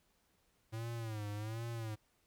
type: tone with vibrato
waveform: square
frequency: 110 Hz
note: A2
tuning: in tune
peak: -40 dBFS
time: 0.72-1.96 s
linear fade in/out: 20 ms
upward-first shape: sine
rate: 1.3 Hz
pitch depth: 110 cents each way
effects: pink hiss -75 dBFS RMS until 2.26 s